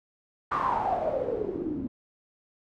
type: noise with low-pass filter sweep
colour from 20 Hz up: white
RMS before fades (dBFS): -29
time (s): 0.51-1.88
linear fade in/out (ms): 10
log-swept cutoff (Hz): 1200 to 250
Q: 8.5
effects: none